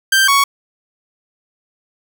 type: tone pair in turn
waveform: sawtooth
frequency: 1571 / 1114.1 Hz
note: G6 / C#6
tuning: +3 / +8 cents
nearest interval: tritone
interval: 595 cents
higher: first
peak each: -6 dBFS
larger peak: neither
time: 0.12-0.28 / 0.28-0.44 s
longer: neither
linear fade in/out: 5 ms
effects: none